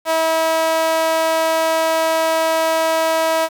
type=tone with high-pass filter; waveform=sawtooth; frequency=323.1 Hz; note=E4; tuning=35 cents flat; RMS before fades=-17 dBFS; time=0.05-3.49 s; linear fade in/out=50 ms; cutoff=720 Hz; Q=2.7; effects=7-bit